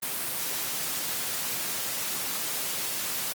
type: high-pass noise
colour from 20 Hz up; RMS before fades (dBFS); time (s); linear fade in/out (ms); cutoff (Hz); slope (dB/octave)
white; -31; 0.02-3.33; 10; 100; 96
effects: Opus 32 kbps